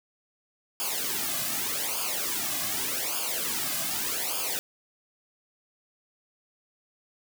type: noise with flanger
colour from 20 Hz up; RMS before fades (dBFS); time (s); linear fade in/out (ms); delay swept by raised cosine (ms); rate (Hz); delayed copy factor
white; -30; 0.8-4.59; 0; 0.51 to 2.21; 0.84; -0.85
effects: none